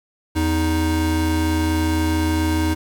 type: tone pair together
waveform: square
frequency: 82.9 / 313 Hz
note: E2 / D#4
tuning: +10 / +10 cents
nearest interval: octave + major seventh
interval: 2300 cents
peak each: -21 dBFS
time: 0.35-2.75 s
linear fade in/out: 20 ms
effects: 7-bit